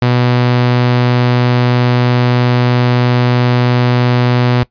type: tone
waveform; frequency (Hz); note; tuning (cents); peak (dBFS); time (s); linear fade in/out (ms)
sawtooth; 123.1; B2; -5; -5; 0.02-4.63; 0
effects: noise-tail reverb RT60 0.1 s tail -19 dB re dry + resampled to 11025 Hz